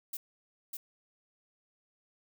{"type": "noise with echo", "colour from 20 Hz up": "violet", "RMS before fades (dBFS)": -38, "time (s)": [0.13, 0.17], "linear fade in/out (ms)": 5, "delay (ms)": 600, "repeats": 1, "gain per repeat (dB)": -2, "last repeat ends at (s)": 0.77, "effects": []}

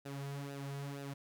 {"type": "tone with flanger", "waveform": "sawtooth", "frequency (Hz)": 140, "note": "C#3", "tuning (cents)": 18, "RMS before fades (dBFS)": -43, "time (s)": [0.05, 1.14], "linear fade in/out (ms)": 10, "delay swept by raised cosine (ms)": [0.91, 3.81], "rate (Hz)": 2.1, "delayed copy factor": -0.65, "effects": []}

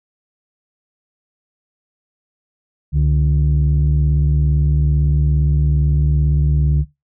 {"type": "tone pair together", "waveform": "sine", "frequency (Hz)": [69.3, 146.98], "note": ["C#2", "D3"], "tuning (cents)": [0, 2], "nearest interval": "octave + minor second", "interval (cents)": 1302, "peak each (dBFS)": -13, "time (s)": [2.92, 6.85], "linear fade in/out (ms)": 50, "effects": ["noise-tail reverb RT60 0.2 s tail -18 dB re dry", "tanh soft clip ceiling -8 dBFS"]}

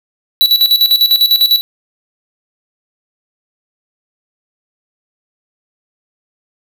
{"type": "tone with tremolo", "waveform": "square", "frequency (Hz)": 3938, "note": "B7", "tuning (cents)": -6, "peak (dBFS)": -6, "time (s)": [0.41, 1.61], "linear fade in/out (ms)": 0, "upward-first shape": "square", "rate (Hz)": 10, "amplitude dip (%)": 70, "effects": []}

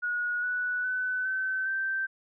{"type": "tone with pitch steps", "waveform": "sine", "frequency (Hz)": [1452, 1478.2, 1504.9, 1532.1, 1559.8], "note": ["F#6", "F#6", "F#6", "G6", "G6"], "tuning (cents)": [-33, -2, 29, -40, -9], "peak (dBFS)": -27, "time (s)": [0.02, 2.07], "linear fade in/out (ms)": 20, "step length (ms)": 410, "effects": []}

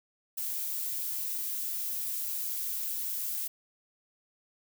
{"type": "noise", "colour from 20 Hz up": "violet", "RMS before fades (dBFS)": -34, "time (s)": [0.37, 3.48], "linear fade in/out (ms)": 10, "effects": []}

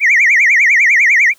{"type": "tone with vibrato", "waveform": "sine", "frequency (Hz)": 2093, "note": "C7", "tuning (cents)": 0, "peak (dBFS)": -5, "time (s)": [0, 1.34], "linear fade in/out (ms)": 50, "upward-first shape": "triangle", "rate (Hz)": 10, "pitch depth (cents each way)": 260, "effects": ["tanh soft clip ceiling -4 dBFS", "white hiss -50 dBFS RMS until 1.38 s"]}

